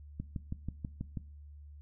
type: click train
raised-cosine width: 5 ms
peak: -24 dBFS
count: 7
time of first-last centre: 0.2-1.172 s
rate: 6.17 Hz
effects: noise-tail reverb RT60 0.4 s tail -19 dB re dry + added 73 Hz sine -48 dBFS peak until 1.81 s